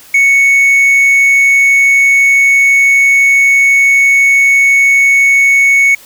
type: tone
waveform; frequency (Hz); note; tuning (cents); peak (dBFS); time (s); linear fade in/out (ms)
triangle; 2217; C#7; 0; -3; 0.14-5.95; 5
effects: white hiss -38 dBFS RMS until 6.05 s